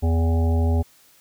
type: harmonic tone with a mistuned harmonic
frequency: 82.41 Hz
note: E2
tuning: in tune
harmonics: 1 / 3 / 5 / 7 / 9 / 10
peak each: -17 / -27 / -31 / -34 / -36 / -37 dBFS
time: 0.02-0.83 s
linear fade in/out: 20 ms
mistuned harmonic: 10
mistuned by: -19 cents
effects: white hiss -55 dBFS RMS until 1.2 s